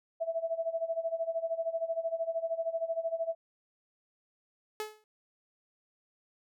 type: tone with tremolo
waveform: sine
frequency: 659.3 Hz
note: E5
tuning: in tune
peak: -27 dBFS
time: 0.2-3.35 s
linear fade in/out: 20 ms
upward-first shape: sine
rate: 13 Hz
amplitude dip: 85%
type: tone with exponential decay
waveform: sawtooth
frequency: 428.4 Hz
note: A4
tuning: 46 cents flat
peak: -28 dBFS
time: 4.8-5.04 s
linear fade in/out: 1 ms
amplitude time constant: 52 ms
effects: none